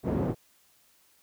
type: band-pass noise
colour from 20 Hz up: pink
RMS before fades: -28 dBFS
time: 0.03-0.35 s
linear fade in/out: 50 ms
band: 100 to 490 Hz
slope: 12 dB/octave
effects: white hiss -64 dBFS RMS until 1.22 s